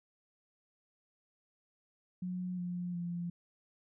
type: tone with pitch steps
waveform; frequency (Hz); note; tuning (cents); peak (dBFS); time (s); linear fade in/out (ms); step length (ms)
sine; 181.4 / 177.26 / 173.21; F#3 / F3 / F3; -34 / +26 / -14; -35; 2.22-3.3; 5; 360
effects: none